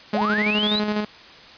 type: tone with tremolo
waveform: sawtooth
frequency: 210.4 Hz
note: G#3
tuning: 23 cents sharp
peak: -16 dBFS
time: 0.13-1.05 s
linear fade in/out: 5 ms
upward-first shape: square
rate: 12 Hz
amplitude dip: 40%
type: linear sweep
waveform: sine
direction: up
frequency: 509 to 4109 Hz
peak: -21 dBFS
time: 0.14-0.8 s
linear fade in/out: 10 ms
effects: white hiss -44 dBFS RMS until 1.57 s + resampled to 11025 Hz